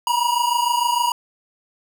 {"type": "tone pair together", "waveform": "square", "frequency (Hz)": [947.4, 974], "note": ["A#5", "B5"], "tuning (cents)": [28, -24], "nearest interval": "unison", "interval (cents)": 48, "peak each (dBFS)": -21, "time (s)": [0.07, 1.12], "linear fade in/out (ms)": 2, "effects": []}